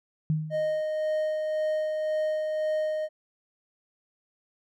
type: tone with exponential decay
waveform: sine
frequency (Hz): 155.56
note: D#3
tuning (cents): 0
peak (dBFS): -20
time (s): 0.3-0.81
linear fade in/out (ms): 0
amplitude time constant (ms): 110
type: tone with tremolo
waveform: triangle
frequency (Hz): 619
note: D#5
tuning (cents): -9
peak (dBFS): -22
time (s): 0.5-3.09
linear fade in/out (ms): 50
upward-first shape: sine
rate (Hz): 1.9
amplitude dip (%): 30
effects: none